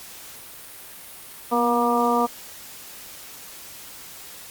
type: harmonic tone with a mistuned harmonic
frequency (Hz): 238.2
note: A#3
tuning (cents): +38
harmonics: 1 / 2 / 3 / 4 / 5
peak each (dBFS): -24 / -24 / -24 / -24 / -24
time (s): 1.51-2.27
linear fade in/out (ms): 20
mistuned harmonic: 1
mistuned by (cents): +28
effects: white hiss -41 dBFS RMS until 4.5 s + Opus 48 kbps